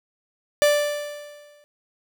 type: tone with exponential decay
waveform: 45% pulse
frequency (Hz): 587.3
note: D5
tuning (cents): 0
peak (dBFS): -13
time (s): 0.62-1.64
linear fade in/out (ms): 0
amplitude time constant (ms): 220
effects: none